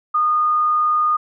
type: tone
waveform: sine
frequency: 1226 Hz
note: D#6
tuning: 26 cents flat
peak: -14 dBFS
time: 0.14-1.17 s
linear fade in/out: 10 ms
effects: none